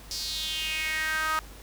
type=tone with high-pass filter sweep; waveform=sawtooth; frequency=313.9 Hz; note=D#4; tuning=15 cents sharp; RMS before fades=-30 dBFS; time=0.11-1.39 s; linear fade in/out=0 ms; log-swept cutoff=5100 to 1200 Hz; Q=4.6; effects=added 50 Hz sine -45 dBFS peak until 1.62 s + pink hiss -49 dBFS RMS until 1.62 s